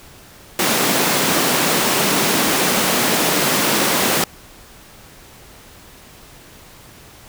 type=high-pass noise; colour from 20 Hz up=pink; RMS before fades=-17 dBFS; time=0.59-4.24 s; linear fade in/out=2 ms; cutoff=170 Hz; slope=24 dB/octave; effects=pink hiss -43 dBFS RMS until 7.28 s